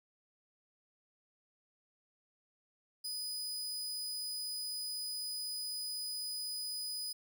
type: tone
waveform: sawtooth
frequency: 4978 Hz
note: D#8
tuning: in tune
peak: -35 dBFS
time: 3.04-7.13 s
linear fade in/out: 10 ms
effects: none